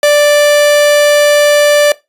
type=tone; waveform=45% pulse; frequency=587.3 Hz; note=D5; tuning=in tune; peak=-5 dBFS; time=0.03-1.92 s; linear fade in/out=2 ms; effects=noise-tail reverb RT60 0.2 s tail -19 dB re dry + resampled to 32000 Hz